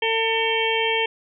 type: harmonic tone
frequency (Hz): 450.3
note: A4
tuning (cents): +40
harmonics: 1 / 2 / 4 / 5 / 6 / 7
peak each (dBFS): -24 / -26 / -30 / -26 / -28 / -26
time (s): 0.02-1.06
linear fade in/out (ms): 5
effects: none